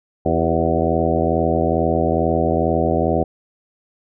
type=harmonic tone with a mistuned harmonic; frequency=82.3 Hz; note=E2; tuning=2 cents flat; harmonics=1 / 2 / 3 / 4 / 5 / 6 / 7 / 8 / 9; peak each=-24 / -24 / -24 / -24 / -24 / -24 / -24 / -24 / -24 dBFS; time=0.25-3.24 s; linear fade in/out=10 ms; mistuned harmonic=5; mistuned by=-53 cents; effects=none